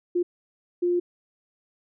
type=tone bursts at uneven times; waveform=sine; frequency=352.2 Hz; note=F4; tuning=15 cents sharp; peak=-20 dBFS; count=2; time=0.15-0.23 / 0.82-1 s; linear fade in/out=10 ms; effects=none